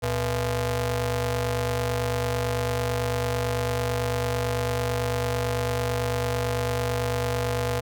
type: ring-modulated tone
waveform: sawtooth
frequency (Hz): 185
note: F#3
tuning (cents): 0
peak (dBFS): -17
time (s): 0.02-7.81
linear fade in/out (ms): 20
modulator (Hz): 302
effects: none